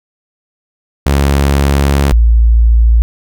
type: tone pair in turn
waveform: sawtooth / sine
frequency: 70 / 56.96 Hz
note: C#2 / A#1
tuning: +18 / -39 cents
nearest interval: major third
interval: 357 cents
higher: first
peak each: -4 dBFS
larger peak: neither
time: 1.06-2.12 / 2.12-3.02 s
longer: first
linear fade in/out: 0 ms
effects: none